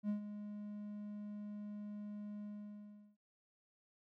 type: tone with ADSR envelope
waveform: triangle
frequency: 207.7 Hz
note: G#3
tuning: in tune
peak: -31 dBFS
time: 0.03-3.17 s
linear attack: 61 ms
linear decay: 110 ms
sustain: -11 dB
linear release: 730 ms
effects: none